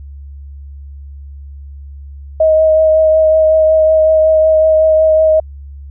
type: tone with vibrato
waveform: sine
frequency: 630 Hz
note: D#5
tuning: 21 cents sharp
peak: -6 dBFS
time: 2.4-5.4 s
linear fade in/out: 5 ms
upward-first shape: triangle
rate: 5.4 Hz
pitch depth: 16 cents each way
effects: added 70 Hz sine -28 dBFS peak until 5.9 s